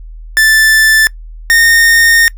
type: tone pair in turn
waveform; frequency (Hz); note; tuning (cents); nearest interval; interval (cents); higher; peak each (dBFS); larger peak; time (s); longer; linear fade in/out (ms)
45% pulse; 1760 / 1837; A6 / A#6; 0 / -26; minor second; 74; second; -5; neither; 0.37-1.07 / 1.5-2.28; second; 0
effects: noise-tail reverb RT60 0.1 s tail -23 dB re dry + added 40 Hz sine -26 dBFS peak until 2.37 s